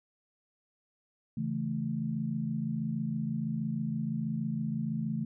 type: chord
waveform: sine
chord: A major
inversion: first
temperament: equal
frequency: 138.59 / 164.81 / 220 Hz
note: C#3 / E3 / A3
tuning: 0 / 0 / 0 cents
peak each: -36 / -35 / -33 dBFS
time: 1.37-5.25 s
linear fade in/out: 5 ms
effects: none